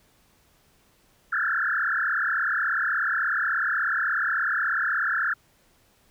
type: tone with frequency modulation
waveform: sine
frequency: 1552 Hz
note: G6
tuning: 18 cents flat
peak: -22 dBFS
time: 1.32-5.34 s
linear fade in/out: 10 ms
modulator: 36.5 Hz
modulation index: 5.9
effects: pink hiss -62 dBFS RMS until 6.1 s